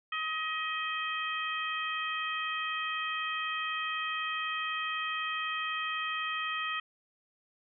harmonic tone, 632 Hz, D#5, 27 cents sharp, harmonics 2 / 3 / 4 / 5, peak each -35 / -37 / -38 / -39 dBFS, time 0.12-6.8 s, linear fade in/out 5 ms, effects none

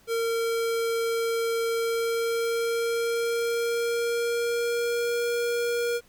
square tone with pitch glide, 459.2 to 474.6 Hz, A#4 to A#4, -26 to +31 cents, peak -25 dBFS, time 0.07-6.01 s, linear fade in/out 50 ms, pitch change +57 cents, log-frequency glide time 1.78-5.28 s, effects pink hiss -59 dBFS RMS until 6.08 s

